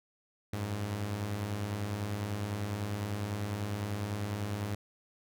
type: beating tone pair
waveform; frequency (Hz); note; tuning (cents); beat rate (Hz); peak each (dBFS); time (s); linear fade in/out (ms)
sawtooth; 93.8 / 103.8; F#2 / G#2; +24 / 0; 10; -37 / -30; 0.53-4.75; 5
effects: none